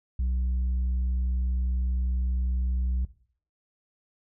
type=tone; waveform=sine; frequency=62.5 Hz; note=B1; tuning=21 cents sharp; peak=-21 dBFS; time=0.19-3.05 s; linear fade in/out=5 ms; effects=noise-tail reverb RT60 0.5 s tail -17 dB re dry + tanh soft clip ceiling -23 dBFS